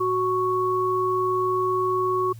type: tone pair together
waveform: sine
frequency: 370 / 1108.7 Hz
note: F#4 / C#6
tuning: 0 / 0 cents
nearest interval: octave + perfect fifth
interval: 1900 cents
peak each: -23 dBFS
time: 0-2.33 s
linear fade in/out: 10 ms
effects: added 114 Hz sine -38 dBFS peak until 2.39 s + white hiss -56 dBFS RMS until 2.39 s